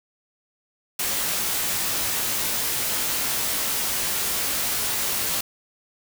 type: noise with comb filter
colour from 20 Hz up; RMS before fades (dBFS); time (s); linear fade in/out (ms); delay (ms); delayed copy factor
white; -25; 0.99-5.41; 5; 18; +0.65
effects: none